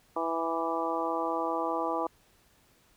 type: harmonic tone with a mistuned harmonic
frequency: 164.81 Hz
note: E3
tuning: in tune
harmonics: 2 / 3 / 4 / 5 / 6 / 7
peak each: -35 / -35 / -35 / -35 / -35 / -35 dBFS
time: 0.16-2.07 s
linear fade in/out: 5 ms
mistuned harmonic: 7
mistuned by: +22 cents
effects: pink hiss -64 dBFS RMS until 2.96 s